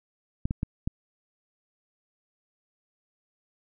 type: clicks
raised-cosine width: 5 ms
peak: -15 dBFS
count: 4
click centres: 0.455 / 0.509 / 0.631 / 0.875 s
effects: none